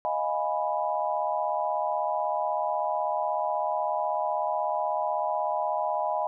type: chord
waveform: sine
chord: F half-diminished seventh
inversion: third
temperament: equal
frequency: 622.3 / 698.5 / 830.6 / 987.8 Hz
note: Eb5 / F5 / Ab5 / Cb6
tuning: 0 / 0 / 0 / 0 cents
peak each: -30 / -32 / -30 / -31 dBFS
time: 0.05-6.27 s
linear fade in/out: 0 ms
effects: none